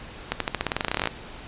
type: accelerating click train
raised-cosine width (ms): 0.3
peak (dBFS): -7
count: 19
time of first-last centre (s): 0.32-1.073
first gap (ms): 83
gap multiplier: 0.91
effects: pink hiss -41 dBFS RMS until 1.47 s + resampled to 8000 Hz